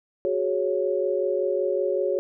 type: chord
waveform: sine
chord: F# suspended second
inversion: none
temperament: equal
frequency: 370 / 415.3 / 554.4 Hz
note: F#4 / G#4 / C#5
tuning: 0 / 0 / 0 cents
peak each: -26 / -27 / -25 dBFS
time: 0.25-2.19 s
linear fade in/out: 0 ms
effects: none